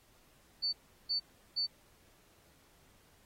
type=tone bursts; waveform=sine; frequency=4500 Hz; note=C#8; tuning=25 cents sharp; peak=-30 dBFS; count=3; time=0.62-1.67 s; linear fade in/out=20 ms; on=110 ms; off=360 ms; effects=pink hiss -66 dBFS RMS until 3.25 s + AAC 48 kbps

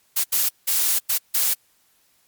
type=noise bursts at uneven times; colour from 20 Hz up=blue; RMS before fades=-20 dBFS; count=5; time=0.16-0.24 / 0.32-0.49 / 0.67-0.99 / 1.09-1.18 / 1.34-1.54 s; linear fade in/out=10 ms; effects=white hiss -62 dBFS RMS until 2.27 s + MP3 96 kbps

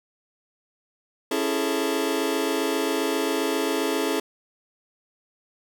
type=chord; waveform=sawtooth; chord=A major seventh; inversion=first; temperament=just; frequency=275 / 330 / 412.5 / 440 Hz; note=C#4 / E4 / G#4 / A4; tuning=-14 / +2 / -12 / 0 cents; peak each=-24 dBFS; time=1.31-4.2 s; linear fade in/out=5 ms; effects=none

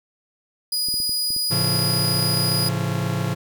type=tone; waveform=sawtooth; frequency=4930 Hz; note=D#8; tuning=17 cents flat; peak=-18 dBFS; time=0.72-2.69 s; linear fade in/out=5 ms
type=clicks; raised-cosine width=3 ms; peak=-25 dBFS; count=10; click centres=0.886 / 0.941 / 1.002 / 1.094 / 1.305 / 1.364 / 1.623 / 1.746 / 2.004 / 2.145 s
type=chord; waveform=45% pulse; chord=A augmented; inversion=none; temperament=just; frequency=110 / 137.5 / 171.88 Hz; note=A2 / C#3 / E#3; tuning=0 / -14 / -27 cents; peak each=-26 dBFS; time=1.5-3.35 s; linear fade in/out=20 ms
effects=none

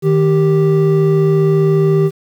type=tone pair together; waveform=triangle; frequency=155.56 / 392 Hz; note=D#3 / G4; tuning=0 / 0 cents; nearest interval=octave + major third; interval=1600 cents; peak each=-10 dBFS; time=0.02-2.11 s; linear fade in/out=50 ms; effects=7-bit

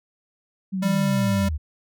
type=linear sweep; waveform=sine; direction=down; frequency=196 to 69.2 Hz; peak=-23 dBFS; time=0.72-1.58 s; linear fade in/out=20 ms
type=tone; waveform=square; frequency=196.8 Hz; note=G3; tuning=7 cents sharp; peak=-21 dBFS; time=0.82-1.49 s; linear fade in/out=10 ms
effects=none

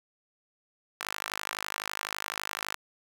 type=tone with high-pass filter; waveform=sawtooth; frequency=51.91 Hz; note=G#1; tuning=in tune; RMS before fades=-37 dBFS; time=1-2.75 s; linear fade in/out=5 ms; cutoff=1300 Hz; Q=1.3; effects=9-bit

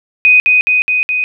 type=tone with echo; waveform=sine; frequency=2497 Hz; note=D#7; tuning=6 cents sharp; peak=-4 dBFS; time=0.25-0.4 s; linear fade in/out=0 ms; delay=210 ms; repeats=4; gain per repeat=-2 dB; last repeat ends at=1.24 s; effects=none

